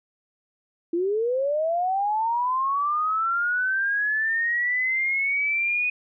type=linear sweep; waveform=sine; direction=up; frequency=329.7 to 2489 Hz; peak=-21 dBFS; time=0.93-5.9 s; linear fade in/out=5 ms; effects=none